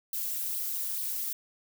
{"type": "noise with flanger", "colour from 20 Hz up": "violet", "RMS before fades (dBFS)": -33, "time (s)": [0.13, 1.33], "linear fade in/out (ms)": 2, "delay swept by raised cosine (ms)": [0.2, 4.7], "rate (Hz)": 2.3, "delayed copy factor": 0.75, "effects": []}